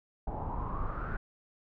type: noise with low-pass filter sweep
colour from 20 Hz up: brown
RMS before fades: -35 dBFS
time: 0.27-1.17 s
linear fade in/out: 5 ms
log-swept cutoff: 790 to 1500 Hz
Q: 8.1
effects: none